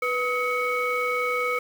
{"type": "tone cluster", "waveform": "sine", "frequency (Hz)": [492.9, 1271, 2229], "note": ["B4", "D#6", "C#7"], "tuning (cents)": [-3, 36, 9], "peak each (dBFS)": -26, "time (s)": [0.02, 1.59], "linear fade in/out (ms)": 5, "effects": ["tanh soft clip ceiling -17 dBFS", "7-bit"]}